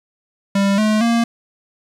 square tone with pitch steps, 198 / 214.7 / 232.8 Hz, G3 / A3 / A#3, +18 / -42 / -2 cents, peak -14 dBFS, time 0.55-1.24 s, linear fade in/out 5 ms, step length 230 ms, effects low-pass 8000 Hz 12 dB/octave + 7-bit

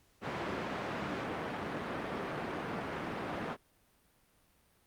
pink band-pass noise, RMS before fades -38 dBFS, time 0.21-3.57 s, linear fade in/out 50 ms, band 170 to 1900 Hz, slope 12 dB/octave, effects pink hiss -69 dBFS RMS until 4.86 s + Opus 48 kbps

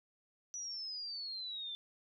sine exponential sweep, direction down, 5920 to 3520 Hz, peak -40 dBFS, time 0.54-1.75 s, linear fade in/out 0 ms, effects none

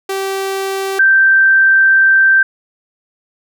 sawtooth / sine tone pair in turn, 387.7 / 1564.3 Hz, G4 / G6, -19 / -4 cents, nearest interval 2 octaves, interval 2415 cents, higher second, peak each -13 / -6 dBFS, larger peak second, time 0.09-0.99 / 0.99-2.43 s, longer second, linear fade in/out 5 ms, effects none

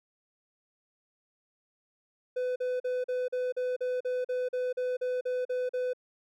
triangle tone bursts, 502 Hz, B4, 28 cents sharp, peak -26 dBFS, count 15, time 2.36-5.934 s, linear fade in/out 10 ms, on 200 ms, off 41 ms, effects none

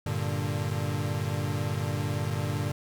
40% pulse chord, G minor, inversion none, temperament equal with one note detuned, 98.51 / 116.54 / 146.83 Hz, G2 / Bb2 / D3, +9 / 0 / 0 cents, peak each -31 / -32 / -31 dBFS, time 0.06-2.72 s, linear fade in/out 5 ms, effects none

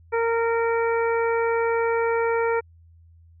harmonic tone, 460.9 Hz, A#4, 20 cents flat, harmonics 1 / 2 / 3 / 4 / 5, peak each -21 / -27 / -30 / -34 / -34 dBFS, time 0.12-2.61 s, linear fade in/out 20 ms, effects added 83 Hz sine -49 dBFS peak until 3.4 s

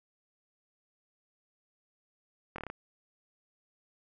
slowing click train, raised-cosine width 0.5 ms, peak -24 dBFS, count 6, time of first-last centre 2.56-2.7 s, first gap 23 ms, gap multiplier 1.1, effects none

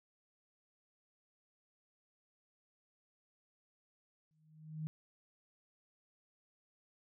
sine tone with exponential growth, 155.9 Hz, D#3, 4 cents sharp, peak -35 dBFS, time 4.31-4.87 s, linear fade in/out 0 ms, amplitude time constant 120 ms, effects none

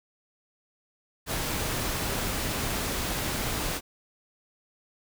pink noise, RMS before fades -30 dBFS, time 1.26-3.81 s, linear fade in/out 50 ms, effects none

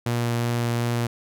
sawtooth tone with vibrato, 118.7 Hz, A#2, 32 cents sharp, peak -18 dBFS, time 0.06-1.07 s, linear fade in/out 5 ms, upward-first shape sine, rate 2.7 Hz, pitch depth 8 cents each way, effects none

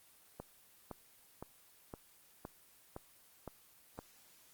click train, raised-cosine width 1 ms, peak -29 dBFS, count 8, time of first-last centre 0.4-3.99 s, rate 1.95 Hz, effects white hiss -64 dBFS RMS until 4.53 s + Opus 24 kbps

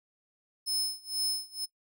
sawtooth tone with tremolo, 5210 Hz, E8, 21 cents flat, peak -25 dBFS, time 0.66-1.66 s, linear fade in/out 20 ms, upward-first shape sine, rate 2.1 Hz, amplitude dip 95%, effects noise-tail reverb RT60 0.1 s tail -17 dB re dry

